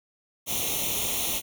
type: noise with comb filter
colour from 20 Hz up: white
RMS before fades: -28 dBFS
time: 0.46-1.42 s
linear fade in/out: 50 ms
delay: 0.31 ms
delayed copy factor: +0.85
effects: none